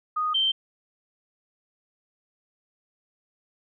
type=tone pair in turn; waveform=sine; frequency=1240 / 3125 Hz; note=D#6 / G7; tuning=-6 / -6 cents; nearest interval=octave + major third; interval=1600 cents; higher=second; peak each=-23 / -20 dBFS; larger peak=second; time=0.16-0.34 / 0.34-0.52 s; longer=neither; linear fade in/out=10 ms; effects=none